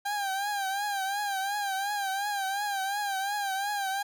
30% pulse tone with vibrato, 797 Hz, G5, 28 cents sharp, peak -26 dBFS, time 0.05-4.03 s, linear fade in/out 10 ms, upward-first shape triangle, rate 2.8 Hz, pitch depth 87 cents each way, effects none

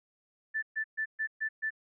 sine tone bursts, 1760 Hz, A6, in tune, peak -29 dBFS, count 6, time 0.54-1.706 s, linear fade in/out 20 ms, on 86 ms, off 130 ms, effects none

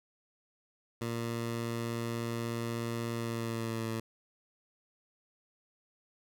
15% pulse tone with pitch glide, 116.54 to 112.83 Hz, A#2 to A2, 0 to +44 cents, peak -27 dBFS, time 1.01-4 s, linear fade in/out 5 ms, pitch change -56 cents, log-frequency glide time 3.13-3.89 s, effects none

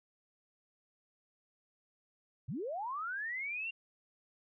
sine linear sweep, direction up, 95.2 to 2794 Hz, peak -36 dBFS, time 2.48-3.71 s, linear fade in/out 10 ms, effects none

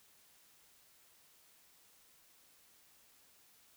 silence, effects white hiss -66 dBFS RMS until 3.76 s

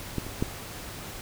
clicks, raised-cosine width 3 ms, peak -15 / -25 / -12 dBFS, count 3, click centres 0.183 / 0.266 / 0.425 s, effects added 99 Hz sine -46 dBFS peak until 1.21 s + pink hiss -40 dBFS RMS until 1.21 s

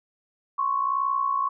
sine tone pair together, 1047.1 / 1108.7 Hz, C6 / C#6, +1 / 0 cents, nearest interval minor second, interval 99 cents, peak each -28 / -23 dBFS, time 0.58-1.49 s, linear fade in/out 10 ms, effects none

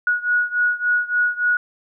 sine beating tone pair, 1456 / 1459.5 Hz, F#6 / F#6, -28 / -24 cents, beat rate 3.5 Hz, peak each -19 / -21 dBFS, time 0.07-1.57 s, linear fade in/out 2 ms, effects none

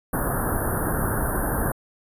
pink band-stop noise, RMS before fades -24 dBFS, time 0.13-1.72 s, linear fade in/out 5 ms, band 1700 to 9600 Hz, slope 96 dB/octave, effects resampled to 32000 Hz

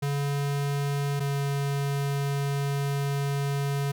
square tone pair in turn, 141.8 / 140.66 Hz, C#3 / C#3, +40 / +26 cents, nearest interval unison, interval 14 cents, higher first, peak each -26 dBFS, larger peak neither, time 0.02-1.2 / 1.2-3.92 s, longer second, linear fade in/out 10 ms, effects none

